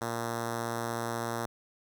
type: tone with notch filter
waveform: 5% pulse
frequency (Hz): 116.54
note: A#2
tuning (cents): 0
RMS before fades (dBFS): -34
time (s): 0.01-1.46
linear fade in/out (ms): 5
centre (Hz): 3000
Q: 1.5
effects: none